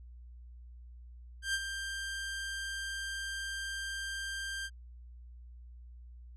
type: tone with ADSR envelope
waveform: sawtooth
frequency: 1584 Hz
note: G6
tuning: 18 cents sharp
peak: -25 dBFS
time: 1.42-4.7 s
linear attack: 120 ms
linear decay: 45 ms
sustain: -8 dB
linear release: 48 ms
effects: added 60 Hz sine -48 dBFS peak until 6.36 s + resampled to 24000 Hz